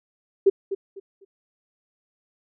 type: tone with echo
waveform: sine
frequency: 392 Hz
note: G4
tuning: in tune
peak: -11 dBFS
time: 0.46-0.5 s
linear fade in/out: 10 ms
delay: 250 ms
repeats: 3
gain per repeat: -12 dB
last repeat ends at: 1.25 s
effects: none

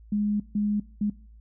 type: tone bursts at uneven times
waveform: sine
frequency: 207.7 Hz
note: G#3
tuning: in tune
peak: -22 dBFS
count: 3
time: 0.12-0.4 / 0.55-0.8 / 1.01-1.1 s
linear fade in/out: 5 ms
effects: noise-tail reverb RT60 0.5 s tail -21 dB re dry + added 55 Hz sine -47 dBFS peak until 1.4 s

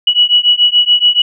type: beating tone pair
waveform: sine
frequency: 2929 / 2936 Hz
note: F#7 / F#7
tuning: -18 / -14 cents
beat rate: 7 Hz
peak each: -10 dBFS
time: 0.07-1.22 s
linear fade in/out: 5 ms
effects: none

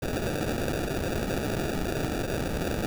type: noise with sample-and-hold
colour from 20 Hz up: white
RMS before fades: -29 dBFS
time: 0.02-2.86 s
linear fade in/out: 2 ms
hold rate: 1050 Hz
effects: none

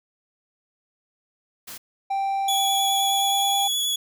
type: noise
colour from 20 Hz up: white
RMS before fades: -38 dBFS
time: 1.67-1.78 s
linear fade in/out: 10 ms
type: tone with pitch glide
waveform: triangle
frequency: 784 to 793.6 Hz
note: G5 to G5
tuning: 0 to +21 cents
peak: -20 dBFS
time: 2.1-3.68 s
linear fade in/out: 10 ms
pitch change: +21 cents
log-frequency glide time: 2.93-3.51 s
type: tone with vibrato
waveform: sawtooth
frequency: 3388 Hz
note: G#7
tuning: 34 cents sharp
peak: -19 dBFS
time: 2.48-3.96 s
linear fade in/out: 5 ms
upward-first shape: triangle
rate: 9.5 Hz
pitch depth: 16 cents each way
effects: none

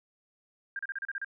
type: tone bursts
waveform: sine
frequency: 1599 Hz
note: G6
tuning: 34 cents sharp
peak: -32 dBFS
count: 8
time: 0.76-1.246 s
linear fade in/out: 2 ms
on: 31 ms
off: 34 ms
effects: none

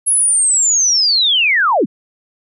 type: linear sweep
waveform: sine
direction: down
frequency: 10700 to 145.6 Hz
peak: -10 dBFS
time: 0.06-1.86 s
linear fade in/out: 20 ms
effects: none

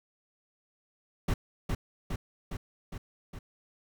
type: noise with echo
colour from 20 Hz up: brown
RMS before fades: -27 dBFS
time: 1.28-1.34 s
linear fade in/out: 5 ms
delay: 410 ms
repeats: 5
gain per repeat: -3 dB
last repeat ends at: 3.39 s
effects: none

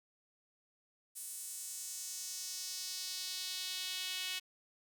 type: tone with high-pass filter sweep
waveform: sawtooth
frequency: 370 Hz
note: F#4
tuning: in tune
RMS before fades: -42 dBFS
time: 1.15-4.4 s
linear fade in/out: 20 ms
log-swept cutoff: 9200 to 2900 Hz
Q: 2
effects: none

